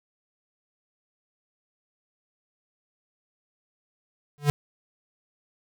square tone with exponential growth, 145.7 Hz, D3, 13 cents flat, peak -15 dBFS, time 4.38-4.5 s, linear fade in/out 0 ms, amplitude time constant 24 ms, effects none

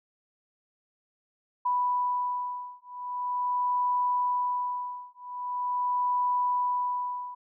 sine beating tone pair, 987.8 / 988.23 Hz, B5 / B5, 0 / +1 cents, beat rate 0.43 Hz, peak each -29 dBFS, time 1.65-7.35 s, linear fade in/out 10 ms, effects none

